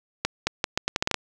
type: accelerating click train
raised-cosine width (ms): 0.2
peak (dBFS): -5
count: 10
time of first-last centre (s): 0.25-1.143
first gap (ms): 220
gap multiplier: 0.78
effects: none